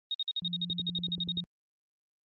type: tone bursts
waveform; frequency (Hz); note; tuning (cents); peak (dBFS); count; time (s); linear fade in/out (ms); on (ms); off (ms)
sine; 3729; A#7; 0; -29; 16; 0.11-1.404; 2; 34; 50
type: tone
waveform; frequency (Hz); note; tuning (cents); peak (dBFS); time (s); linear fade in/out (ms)
sine; 174.6; F3; 0; -37; 0.42-1.44; 0
type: click train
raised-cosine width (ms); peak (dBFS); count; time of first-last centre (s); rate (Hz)
3; -31; 8; 0.7-1.373; 10.4
effects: high-pass 60 Hz 12 dB/octave + Opus 32 kbps